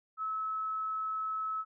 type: tone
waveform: sine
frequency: 1296 Hz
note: E6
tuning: 30 cents flat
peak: -32 dBFS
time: 0.17-1.65 s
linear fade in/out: 50 ms
effects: none